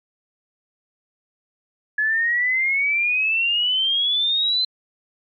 sine exponential sweep, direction up, 1700 to 4086 Hz, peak -17 dBFS, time 1.98-4.65 s, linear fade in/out 5 ms, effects MP3 96 kbps

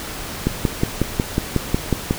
click train, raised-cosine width 3 ms, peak -3 dBFS, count 10, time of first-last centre 0.47-2.109 s, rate 5.49 Hz, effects pink hiss -30 dBFS RMS until 2.18 s

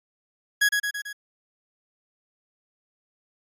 40% pulse tone with echo, 1665 Hz, G#6, 4 cents sharp, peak -16 dBFS, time 0.61-0.69 s, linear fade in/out 10 ms, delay 110 ms, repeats 4, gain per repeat -4 dB, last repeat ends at 1.13 s, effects AAC 64 kbps

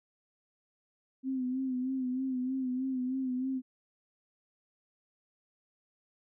sine tone with vibrato, 258.2 Hz, C4, 23 cents flat, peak -30 dBFS, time 1.23-3.62 s, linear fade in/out 50 ms, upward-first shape sine, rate 3.2 Hz, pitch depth 51 cents each way, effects none

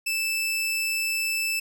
sawtooth tone, 2637 Hz, E7, in tune, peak -21 dBFS, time 0.06-1.6 s, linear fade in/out 10 ms, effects none

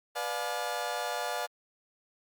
30% pulse chord, B diminished seventh, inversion none, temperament just, 493.9 / 592.7 / 711.2 / 853.4 Hz, B4 / D5 / F5 / Ab5, 0 / +16 / +31 / +47 cents, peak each -37 / -35 / -33 / -35 dBFS, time 0.15-1.47 s, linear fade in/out 20 ms, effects Opus 48 kbps

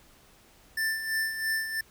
square tone with tremolo, 1774 Hz, A6, 14 cents sharp, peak -26 dBFS, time 0.77-1.81 s, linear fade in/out 5 ms, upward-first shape sine, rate 3 Hz, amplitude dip 60%, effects pink hiss -58 dBFS RMS until 1.9 s

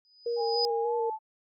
sine tone with exponential growth, 4978 Hz, D#8, in tune, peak -24 dBFS, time 0.05-0.65 s, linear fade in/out 0 ms, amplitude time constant 130 ms
sine tone with vibrato, 466.2 Hz, A#4, in tune, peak -27 dBFS, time 0.26-1.1 s, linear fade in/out 5 ms, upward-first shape square, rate 3.4 Hz, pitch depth 23 cents each way
sine tone with pitch glide, 818 to 871.7 Hz, G#5 to A5, -26 to -16 cents, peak -31 dBFS, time 0.36-1.19 s, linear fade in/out 50 ms, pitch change +110 cents, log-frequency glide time 0.81-0.95 s
effects Opus 48 kbps

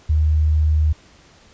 sine tone, 77 Hz, D#2, 17 cents flat, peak -13 dBFS, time 0.09-0.93 s, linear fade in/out 10 ms, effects pink hiss -50 dBFS RMS until 1.53 s + resampled to 16000 Hz

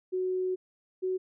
sine tone pair in turn, 370 / 372.4 Hz, F#4 / F#4, 0 / +11 cents, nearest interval unison, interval 11 cents, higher second, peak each -27 dBFS, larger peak neither, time 0.12-0.56 / 1.02-1.18 s, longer first, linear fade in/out 20 ms, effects none

